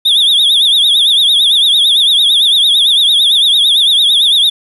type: tone with vibrato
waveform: triangle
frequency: 3520 Hz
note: A7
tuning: in tune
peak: -5 dBFS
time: 0.05-4.5 s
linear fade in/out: 10 ms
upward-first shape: triangle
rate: 8.9 Hz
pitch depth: 160 cents each way
effects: resampled to 32000 Hz + 7-bit